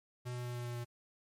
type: tone with pitch steps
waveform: square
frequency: 123.47 / 122.76 / 122.05 / 121.35 / 120.65 / 119.96 Hz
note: B2 / B2 / B2 / B2 / B2 / B2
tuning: 0 / -10 / -20 / -30 / -40 / -50 cents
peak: -39 dBFS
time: 0.25-0.85 s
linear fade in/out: 20 ms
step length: 100 ms
effects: MP3 64 kbps

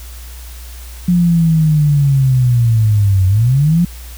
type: linear two-way sweep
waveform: sine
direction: down then up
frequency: 179.1 to 92.1 to 179.1 Hz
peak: -8 dBFS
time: 1.08-3.85 s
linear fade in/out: 5 ms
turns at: 3.27 s
effects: added 60 Hz sine -29 dBFS peak until 4.17 s + white hiss -38 dBFS RMS until 4.17 s

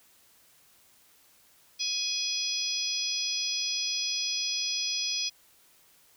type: harmonic tone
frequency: 834 Hz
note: G#5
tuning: 7 cents sharp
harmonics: 3 / 4 / 5 / 6 / 7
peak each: -37 / -35 / -39 / -31 / -35 dBFS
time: 1.79-5.3 s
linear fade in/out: 20 ms
effects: white hiss -61 dBFS RMS until 6.16 s

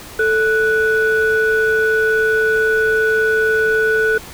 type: tone pair together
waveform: sine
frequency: 440.3 / 1480 Hz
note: A4 / F#6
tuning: +1 / 0 cents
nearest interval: octave + major sixth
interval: 2099 cents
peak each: -14 dBFS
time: 0.19-4.18 s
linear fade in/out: 5 ms
effects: tanh soft clip ceiling -7 dBFS + pink hiss -35 dBFS RMS until 4.33 s

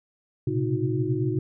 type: tone cluster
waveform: sine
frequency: 116 / 126.9 / 134.6 / 315.7 / 364.8 Hz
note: A#2 / B2 / C3 / D#4 / F#4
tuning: -8 / +47 / +49 / +25 / -24 cents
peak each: -29 dBFS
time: 0.47-1.39 s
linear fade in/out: 5 ms
effects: none

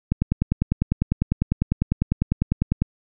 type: click train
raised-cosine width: 5 ms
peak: -6 dBFS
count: 28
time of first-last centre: 0.12-2.82 s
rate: 10 Hz
effects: none

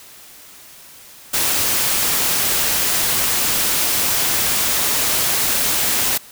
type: noise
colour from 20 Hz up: white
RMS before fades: -18 dBFS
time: 1.33-6.18 s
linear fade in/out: 10 ms
effects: white hiss -42 dBFS RMS until 6.31 s

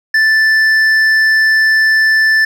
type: tone with hard clipping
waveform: triangle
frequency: 1760 Hz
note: A6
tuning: in tune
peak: -9 dBFS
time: 0.14-2.45 s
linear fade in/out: 5 ms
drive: 9 dB
effects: none

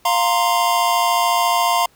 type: chord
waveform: square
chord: F suspended fourth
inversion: none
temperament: equal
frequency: 698.5 / 932.3 / 1046.5 Hz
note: F5 / Bb5 / C6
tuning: 0 / 0 / 0 cents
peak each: -20 dBFS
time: 0.05-1.86 s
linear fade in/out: 5 ms
effects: pink hiss -55 dBFS RMS until 1.95 s

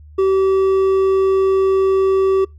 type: tone with hard clipping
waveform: sine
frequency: 384.2 Hz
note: G4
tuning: 35 cents flat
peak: -13 dBFS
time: 0.18-2.45 s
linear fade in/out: 10 ms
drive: 5 dB
effects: noise-tail reverb RT60 0.2 s tail -25 dB re dry + added 75 Hz sine -38 dBFS peak until 2.58 s

